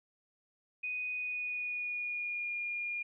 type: tone with pitch glide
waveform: sine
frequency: 2489 to 2420 Hz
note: D#7 to D#7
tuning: 0 to -49 cents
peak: -34 dBFS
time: 0.83-3.03 s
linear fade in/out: 10 ms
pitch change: -49 cents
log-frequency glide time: 1.12-2.53 s
effects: none